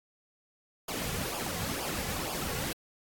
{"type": "noise with flanger", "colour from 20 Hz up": "pink", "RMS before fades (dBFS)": -35, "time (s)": [0.88, 2.73], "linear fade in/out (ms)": 5, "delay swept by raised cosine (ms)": [0.5, 3.3], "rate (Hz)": 2.1, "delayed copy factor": -0.7, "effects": ["AAC 64 kbps"]}